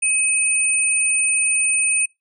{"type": "tone pair together", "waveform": "sine", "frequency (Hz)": [2547, 9011], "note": ["D#7", "C#9"], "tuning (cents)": [40, 27], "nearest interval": "octave + minor seventh", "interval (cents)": 2187, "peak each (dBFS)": [-20, -17], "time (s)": [0.02, 2.06], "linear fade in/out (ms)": 10, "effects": ["noise-tail reverb RT60 0.2 s tail -25 dB re dry"]}